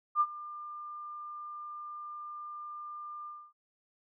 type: tone with ADSR envelope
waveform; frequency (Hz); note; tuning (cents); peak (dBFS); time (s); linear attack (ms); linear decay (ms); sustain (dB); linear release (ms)
sine; 1198; D6; +34; -21; 0.15-3.53; 55; 53; -19; 270
effects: none